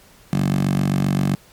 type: tone with high-pass filter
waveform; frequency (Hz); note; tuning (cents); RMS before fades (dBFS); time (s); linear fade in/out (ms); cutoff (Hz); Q
10% pulse; 47.65; G1; -48; -19; 0.33-1.35; 0; 160; 4.2
effects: pink hiss -50 dBFS RMS until 1.52 s + MP3 96 kbps